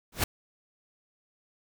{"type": "noise with exponential growth", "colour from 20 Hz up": "pink", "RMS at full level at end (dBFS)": -20, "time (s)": [0.12, 0.24], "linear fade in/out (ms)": 5, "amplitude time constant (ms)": 25, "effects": []}